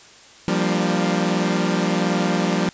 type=chord; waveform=sawtooth; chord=G minor seventh; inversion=third; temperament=equal with one note detuned; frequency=174.61 / 196 / 233.1 / 299 Hz; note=F3 / G3 / Bb3 / D4; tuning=0 / 0 / 0 / +31 cents; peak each=-18 / -19 / -22 / -23 dBFS; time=0.48-2.69 s; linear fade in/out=0 ms; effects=white hiss -46 dBFS RMS until 2.73 s + resampled to 16000 Hz